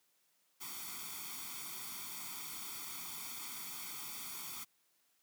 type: noise with comb filter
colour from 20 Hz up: white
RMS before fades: -45 dBFS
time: 0.6-4.65 s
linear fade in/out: 20 ms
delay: 0.88 ms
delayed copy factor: +0.9
effects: white hiss -75 dBFS RMS until 5.22 s + high-pass 150 Hz 12 dB/octave